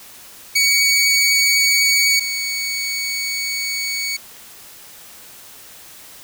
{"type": "tone pair in turn", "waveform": "20% pulse", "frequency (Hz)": [2248, 2235], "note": ["C#7", "C#7"], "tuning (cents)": [24, 14], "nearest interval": "unison", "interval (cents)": 10, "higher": "first", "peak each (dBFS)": [-8, -16], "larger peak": "first", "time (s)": [[0.55, 2.2], [2.2, 4.17]], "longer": "second", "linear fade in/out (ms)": 10, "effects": ["white hiss -41 dBFS RMS until 6.23 s"]}